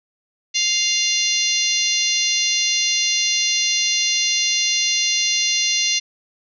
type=harmonic tone with a mistuned harmonic; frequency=698.5 Hz; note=F5; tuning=in tune; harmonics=3 / 4 / 5 / 6 / 7 / 8 / 9; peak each=-27 / -23 / -25 / -23 / -27 / -24 / -25 dBFS; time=0.54-6 s; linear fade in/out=20 ms; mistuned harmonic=8; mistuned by=+43 cents; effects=none